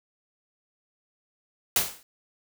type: noise with exponential decay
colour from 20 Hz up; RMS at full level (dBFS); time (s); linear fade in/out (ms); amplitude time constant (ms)
white; -19; 1.76-2.03; 2; 58
effects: none